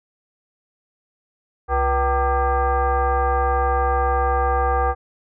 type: tone with frequency modulation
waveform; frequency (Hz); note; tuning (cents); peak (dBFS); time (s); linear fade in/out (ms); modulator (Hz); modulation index
sine; 352.7; F4; +17; -16; 1.68-4.95; 50; 419; 2.2
effects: none